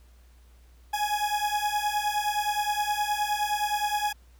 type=beating tone pair; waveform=40% pulse; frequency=830.6 / 840.2 Hz; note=G#5 / G#5; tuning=0 / +20 cents; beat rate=9.6 Hz; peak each=-27 / -28 dBFS; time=0.93-4.13 s; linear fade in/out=10 ms; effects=added 60 Hz sine -52 dBFS peak until 4.39 s + pink hiss -64 dBFS RMS until 4.39 s